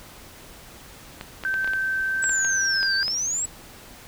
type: clicks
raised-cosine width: 0.3 ms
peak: -17 dBFS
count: 11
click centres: 1.211 / 1.437 / 1.541 / 1.645 / 1.676 / 1.735 / 2.241 / 2.294 / 2.448 / 2.83 / 3.081 s
type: tone with pitch glide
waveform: sine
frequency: 1551 to 1572.7 Hz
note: G6 to G6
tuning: -19 to +5 cents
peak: -22 dBFS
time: 1.45-3.03 s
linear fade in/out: 0 ms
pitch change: +24 cents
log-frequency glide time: 2.03-2.75 s
type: exponential two-way sweep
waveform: sine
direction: down then up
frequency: 7902 to 4500 to 7902 Hz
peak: -23 dBFS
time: 2.22-3.46 s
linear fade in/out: 10 ms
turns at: 2.96 s
effects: pink hiss -45 dBFS RMS until 4.07 s